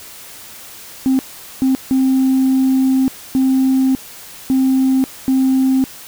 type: tone bursts at uneven times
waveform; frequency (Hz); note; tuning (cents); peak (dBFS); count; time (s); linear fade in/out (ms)
sine; 263.3; C4; +11; -9; 6; 1.06-1.19 / 1.62-1.75 / 1.91-3.08 / 3.35-3.95 / 4.5-5.04 / 5.28-5.84; 0
effects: tanh soft clip ceiling -8 dBFS + white hiss -36 dBFS RMS until 6.07 s